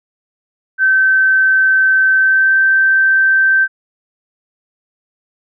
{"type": "tone with pitch glide", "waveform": "sine", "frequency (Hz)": [1542, 1556.3], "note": ["G6", "G6"], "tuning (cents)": [-29, -13], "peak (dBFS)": -8, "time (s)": [0.78, 3.68], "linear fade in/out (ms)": 50, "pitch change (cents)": 16, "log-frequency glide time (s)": [2.16, 2.56], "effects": []}